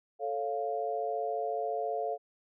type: chord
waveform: sine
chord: A augmented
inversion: none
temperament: equal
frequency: 440 / 554.4 / 698.5 Hz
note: A4 / C#5 / E#5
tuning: 0 / 0 / 0 cents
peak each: -35 / -37 / -33 dBFS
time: 0.19-2.18 s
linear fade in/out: 50 ms
effects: none